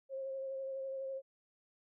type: tone with vibrato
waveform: sine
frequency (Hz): 536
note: C5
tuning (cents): +42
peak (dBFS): -38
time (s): 0.09-1.22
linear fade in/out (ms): 50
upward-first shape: sine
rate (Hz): 12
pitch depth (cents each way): 19
effects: none